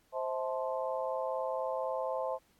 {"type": "harmonic tone with a mistuned harmonic", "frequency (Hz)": 174.5, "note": "F3", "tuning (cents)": -1, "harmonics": [3, 4, 5, 6], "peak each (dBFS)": [-35, -37, -39, -41], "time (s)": [0.12, 2.39], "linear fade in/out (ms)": 50, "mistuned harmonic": 4, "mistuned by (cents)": -130, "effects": ["pink hiss -70 dBFS RMS until 2.59 s", "AAC 64 kbps"]}